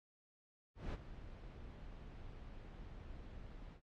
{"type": "noise with ADSR envelope", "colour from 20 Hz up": "brown", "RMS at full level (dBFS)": -39, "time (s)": [0.75, 3.81], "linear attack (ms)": 180, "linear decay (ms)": 36, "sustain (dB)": -13, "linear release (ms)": 79, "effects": ["low-pass 4000 Hz 12 dB/octave", "AAC 48 kbps"]}